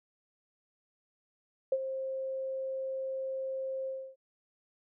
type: tone with ADSR envelope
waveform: sine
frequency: 530 Hz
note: C5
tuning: 22 cents sharp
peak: -23 dBFS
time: 1.72-4.16 s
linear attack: 4 ms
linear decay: 49 ms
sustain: -10 dB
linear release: 290 ms
effects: none